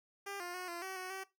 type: tone with pitch steps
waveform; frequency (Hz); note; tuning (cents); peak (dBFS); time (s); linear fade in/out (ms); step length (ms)
10% pulse; 399.2 / 352.7 / 364.3 / 344.1 / 379.8 / 369.9 / 382.8; G4 / F4 / F#4 / F4 / F#4 / F#4 / G4; +32 / +17 / -27 / -26 / +45 / 0 / -41; -33; 0.26-1.24; 10; 140
effects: noise-tail reverb RT60 0.2 s tail -19 dB re dry